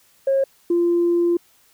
sine tone pair in turn, 542 / 345 Hz, C#5 / F4, -39 / -21 cents, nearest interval minor sixth, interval 782 cents, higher first, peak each -14 dBFS, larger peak neither, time 0.27-0.44 / 0.7-1.37 s, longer second, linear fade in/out 5 ms, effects tanh soft clip ceiling -11 dBFS + white hiss -57 dBFS RMS until 1.73 s

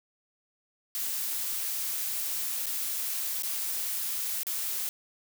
blue noise with dropouts, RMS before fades -32 dBFS, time 0.95-4.89 s, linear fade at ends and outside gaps 0 ms, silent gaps 2.659-2.666 / 3.422-3.433 / 4.432-4.468 s, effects none

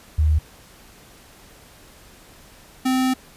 sine / square tone pair in turn, 76.9 / 258.7 Hz, D#2 / C4, -20 / -19 cents, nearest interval octave + major sixth, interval 2101 cents, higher second, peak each -14 / -18 dBFS, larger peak first, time 0.18-0.39 / 2.85-3.14 s, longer second, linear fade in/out 10 ms, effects pink hiss -48 dBFS RMS until 3.36 s + resampled to 32000 Hz

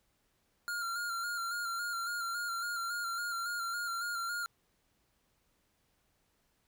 square tone with vibrato, 1396.9 Hz, F6, in tune, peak -35 dBFS, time 0.68-4.46 s, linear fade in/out 0 ms, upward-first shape square, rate 3.6 Hz, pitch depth 31 cents each way, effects pink hiss -75 dBFS RMS until 6.67 s

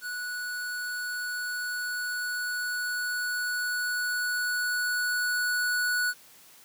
square tone with level ramp, 1472 Hz, F#6, 9 cents flat, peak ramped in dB -33 to -25 dBFS, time 0.01-6.14 s, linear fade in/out 50 ms, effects white hiss -54 dBFS RMS until 6.64 s + high-pass 100 Hz 12 dB/octave

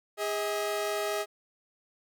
sawtooth tone pair together, 410.4 / 638 Hz, G#4 / D#5, -21 / +43 cents, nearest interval minor sixth, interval 764 cents, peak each -28 / -28 dBFS, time 0.17-1.26 s, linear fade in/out 50 ms, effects none

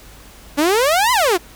sawtooth exponential two-way sweep, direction up then down, 277.2 to 1046.5 to 324.7 Hz, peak -9 dBFS, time 0.57-1.38 s, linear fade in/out 20 ms, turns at 1.12 s, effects added 50 Hz sine -44 dBFS peak until 1.55 s + pink hiss -43 dBFS RMS until 1.55 s

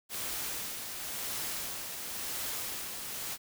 white noise with tremolo, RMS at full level -36 dBFS, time 0.09-3.38 s, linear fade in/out 50 ms, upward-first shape sine, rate 0.95 Hz, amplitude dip 40%, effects none

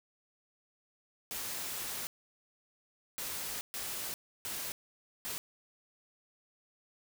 white noise bursts at uneven times, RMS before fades -39 dBFS, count 5, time 1.31-2.07 / 3.18-3.61 / 3.74-4.14 / 4.45-4.72 / 5.25-5.38 s, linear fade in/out 0 ms, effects none

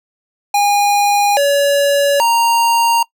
square tone with pitch steps, 816 / 567 / 930 Hz, G#5 / C#5 / A#5, -31 / +39 / -4 cents, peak -11 dBFS, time 0.54-3.03 s, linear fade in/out 5 ms, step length 830 ms, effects noise-tail reverb RT60 0.1 s tail -22 dB re dry

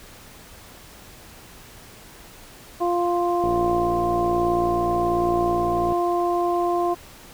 harmonic tone, 349.2 Hz, F4, in tune, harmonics 1 / 2 / 3, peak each -22 / -23 / -27 dBFS, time 2.8-6.95 s, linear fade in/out 20 ms
click train, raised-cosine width 2 ms, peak -16 dBFS, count 146, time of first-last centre 3.44-5.923 s, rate 58.4 Hz
effects pink hiss -45 dBFS RMS until 7.33 s

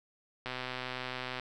click train, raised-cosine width 0.3 ms, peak -21 dBFS, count 120, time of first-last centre 0.46-1.397 s, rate 127 Hz, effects none

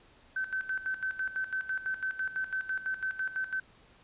sine tone with tremolo, 1535 Hz, G6, 37 cents flat, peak -29 dBFS, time 0.36-3.6 s, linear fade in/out 5 ms, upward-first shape square, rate 6 Hz, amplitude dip 75%, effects pink hiss -60 dBFS RMS until 4.03 s + resampled to 8000 Hz

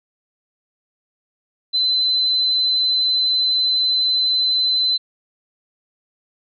sine tone, 4044 Hz, B7, 40 cents sharp, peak -15 dBFS, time 1.73-4.98 s, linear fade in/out 20 ms, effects none

